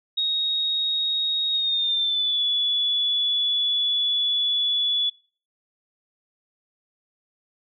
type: tone with pitch glide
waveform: sine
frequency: 3757 to 3425 Hz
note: A#7 to A7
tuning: +13 to -47 cents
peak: -20 dBFS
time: 0.17-5.1 s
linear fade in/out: 10 ms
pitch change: -160 cents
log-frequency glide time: 1.51-2.42 s
effects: noise-tail reverb RT60 0.4 s tail -20 dB re dry